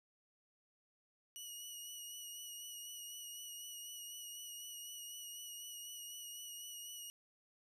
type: tone with vibrato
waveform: 15% pulse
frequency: 2912 Hz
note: F#7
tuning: 28 cents flat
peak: -40 dBFS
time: 1.36-7.1 s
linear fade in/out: 0 ms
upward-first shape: triangle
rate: 4 Hz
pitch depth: 32 cents each way
effects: none